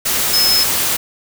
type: tone in noise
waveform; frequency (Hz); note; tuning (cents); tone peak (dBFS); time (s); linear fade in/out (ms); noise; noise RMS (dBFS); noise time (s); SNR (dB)
sine; 5180; E8; -31; -12; 0.33-0.64; 10; white; -17; 0.05-0.97; +2
effects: none